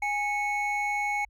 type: tone pair together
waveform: triangle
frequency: 826 / 2205 Hz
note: G#5 / C#7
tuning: -10 / -10 cents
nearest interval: octave + perfect fourth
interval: 1700 cents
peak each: -27 dBFS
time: 0.02-1.25 s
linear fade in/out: 5 ms
effects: added 50 Hz sine -56 dBFS peak until 1.29 s